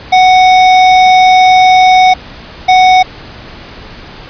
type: tone pair in turn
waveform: square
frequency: 742 / 742 Hz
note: F#5 / F#5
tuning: +5 / +5 cents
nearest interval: unison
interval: 0 cents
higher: neither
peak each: -3 dBFS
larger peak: neither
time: 0.12-2.14 / 2.68-3.03 s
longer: first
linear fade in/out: 10 ms
effects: pink hiss -30 dBFS RMS until 4.29 s + resampled to 11025 Hz